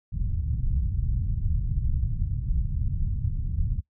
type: low-pass noise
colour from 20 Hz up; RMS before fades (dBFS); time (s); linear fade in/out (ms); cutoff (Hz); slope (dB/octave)
pink; -26; 0.12-3.81; 20; 130; 24
effects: noise-tail reverb RT60 0.1 s tail -19 dB re dry